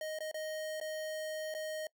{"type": "tone with dropouts", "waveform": "square", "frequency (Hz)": 623, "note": "D#5", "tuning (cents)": 2, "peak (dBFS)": -38, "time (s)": [0.01, 1.87], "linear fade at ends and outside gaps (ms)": 2, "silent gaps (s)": [[0.188, 0.205], [0.314, 0.343], [0.801, 0.812], [1.541, 1.548]], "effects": ["noise-tail reverb RT60 0.1 s tail -23 dB re dry"]}